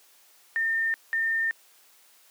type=tone pair in turn; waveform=sine; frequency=1812 / 1812 Hz; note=A#6 / A#6; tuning=-50 / -50 cents; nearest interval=unison; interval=0 cents; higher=neither; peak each=-23 dBFS; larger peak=neither; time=0.56-0.94 / 1.13-1.51 s; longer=neither; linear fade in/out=0 ms; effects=white hiss -58 dBFS RMS until 2.3 s + high-pass 400 Hz 12 dB/octave